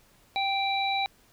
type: harmonic tone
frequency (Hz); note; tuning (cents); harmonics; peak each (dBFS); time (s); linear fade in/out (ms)
784; G5; 0; 1 / 3 / 5; -27 / -31 / -31; 0.36-1.06; 0
effects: pink hiss -61 dBFS RMS until 1.32 s